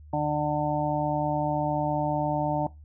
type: harmonic tone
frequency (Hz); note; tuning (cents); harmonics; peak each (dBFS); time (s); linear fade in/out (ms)
149.2; D3; +28; 1 / 2 / 4 / 5 / 6; -30 / -30 / -30 / -30 / -30; 0.13-2.67; 5
effects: noise-tail reverb RT60 0.2 s tail -18 dB re dry + added 75 Hz sine -45 dBFS peak until 2.84 s